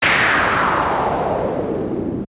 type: noise with low-pass filter sweep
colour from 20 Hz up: white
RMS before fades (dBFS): -18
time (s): 0.02-2.25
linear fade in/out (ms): 10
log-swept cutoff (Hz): 2300 to 270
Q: 2.3
effects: high-pass 60 Hz 12 dB/octave + resampled to 8000 Hz